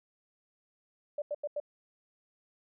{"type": "tone bursts", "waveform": "sine", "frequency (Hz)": 587.3, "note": "D5", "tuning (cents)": 0, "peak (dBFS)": -31, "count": 4, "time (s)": [1.18, 1.601], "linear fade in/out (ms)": 5, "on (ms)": 40, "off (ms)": 87, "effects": []}